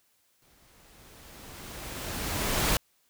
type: noise with exponential growth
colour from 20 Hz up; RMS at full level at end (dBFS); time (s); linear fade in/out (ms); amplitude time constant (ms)
pink; -24; 0.42-2.77; 2; 510
effects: white hiss -69 dBFS RMS until 3.09 s